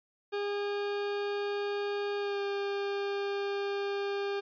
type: tone with pitch glide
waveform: 40% pulse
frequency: 406.9 to 400.8 Hz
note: G#4 to G4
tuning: -35 to +38 cents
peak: -30 dBFS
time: 0.32-4.41 s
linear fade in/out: 20 ms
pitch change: -27 cents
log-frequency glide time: 2.18-2.41 s
effects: resampled to 11025 Hz